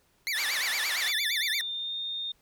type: tone with vibrato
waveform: 25% pulse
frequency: 2006 Hz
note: B6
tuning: 26 cents sharp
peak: -24 dBFS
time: 0.27-1.61 s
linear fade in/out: 0 ms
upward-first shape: sine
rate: 8.7 Hz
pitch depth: 270 cents each way
type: band-pass noise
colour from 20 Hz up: pink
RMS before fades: -36 dBFS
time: 0.34-1.13 s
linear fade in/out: 50 ms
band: 1200 to 7300 Hz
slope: 12 dB/octave
type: tone with pitch glide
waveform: sine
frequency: 3520 to 3655 Hz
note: A7 to A#7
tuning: 0 to -35 cents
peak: -31 dBFS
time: 1.02-2.32 s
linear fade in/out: 5 ms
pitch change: +65 cents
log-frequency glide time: 1.2-1.95 s
effects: pink hiss -67 dBFS RMS until 2.41 s